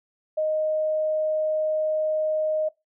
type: tone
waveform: sine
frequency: 621 Hz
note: D#5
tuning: 3 cents flat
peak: -21 dBFS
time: 0.37-2.69 s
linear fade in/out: 10 ms
effects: noise-tail reverb RT60 0.2 s tail -21 dB re dry